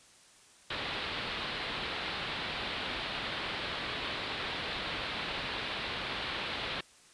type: low-pass noise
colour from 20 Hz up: white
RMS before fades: -37 dBFS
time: 0.7-6.81 s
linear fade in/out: 5 ms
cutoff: 4100 Hz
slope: 48 dB/octave
effects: white hiss -59 dBFS RMS until 7.13 s + resampled to 22050 Hz